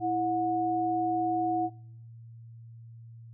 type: tone pair together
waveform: sine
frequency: 329.2 / 729.1 Hz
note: E4 / F#5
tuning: -2 / -26 cents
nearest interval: octave + major second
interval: 1376 cents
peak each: -30 / -27 dBFS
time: 0-1.7 s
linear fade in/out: 50 ms
effects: noise-tail reverb RT60 0.8 s tail -26 dB re dry + added 115 Hz sine -45 dBFS peak until 3.33 s